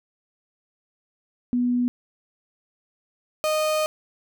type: tone pair in turn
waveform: sine / 35% pulse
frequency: 245.2 / 617.9 Hz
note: B3 / D#5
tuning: -12 / -12 cents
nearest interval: octave + major third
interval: 1600 cents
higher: second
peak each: -19 dBFS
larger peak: neither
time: 1.53-1.88 / 3.44-3.86 s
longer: second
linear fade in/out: 0 ms
effects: none